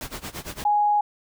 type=noise with tremolo; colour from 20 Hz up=pink; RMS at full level=-32 dBFS; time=0.01-0.64 s; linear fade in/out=0 ms; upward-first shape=sine; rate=8.8 Hz; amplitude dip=90%
type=tone; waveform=sine; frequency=830.6 Hz; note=G#5; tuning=in tune; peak=-17 dBFS; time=0.65-1.01 s; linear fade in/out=5 ms
effects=none